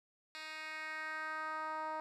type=tone with band-pass filter sweep; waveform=10% pulse; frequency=312.6 Hz; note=D#4; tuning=8 cents sharp; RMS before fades=-42 dBFS; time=0.35-2 s; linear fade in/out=0 ms; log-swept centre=3200 to 860 Hz; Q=2.2; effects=none